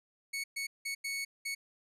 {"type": "tone bursts at uneven times", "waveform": "sawtooth", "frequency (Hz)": 2217, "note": "C#7", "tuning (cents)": 0, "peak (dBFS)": -31, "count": 5, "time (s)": [[0.33, 0.44], [0.56, 0.67], [0.85, 0.95], [1.04, 1.25], [1.45, 1.55]], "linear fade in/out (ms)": 10, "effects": ["resampled to 32000 Hz"]}